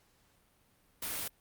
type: noise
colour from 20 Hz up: white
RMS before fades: -37 dBFS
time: 1.02-1.28 s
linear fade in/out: 5 ms
effects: pink hiss -69 dBFS RMS until 1.4 s + Opus 48 kbps